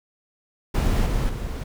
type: noise with level steps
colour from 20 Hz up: brown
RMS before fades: -20 / -23 / -29 dBFS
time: 0.74-1.64 s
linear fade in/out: 10 ms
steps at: 1.06 / 1.29 s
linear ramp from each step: 5 ms
effects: none